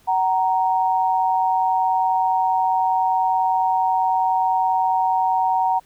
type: tone pair together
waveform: sine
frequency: 753.1 / 932.3 Hz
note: F#5 / A#5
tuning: +30 / 0 cents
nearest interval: major third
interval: 370 cents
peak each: -19 dBFS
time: 0.07-5.8 s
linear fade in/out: 20 ms
effects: pink hiss -56 dBFS RMS until 5.85 s